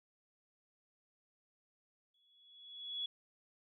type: tone with exponential growth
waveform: sine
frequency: 3378 Hz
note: G#7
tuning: 29 cents sharp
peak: -35 dBFS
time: 2.14-3.06 s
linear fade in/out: 5 ms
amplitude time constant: 200 ms
effects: none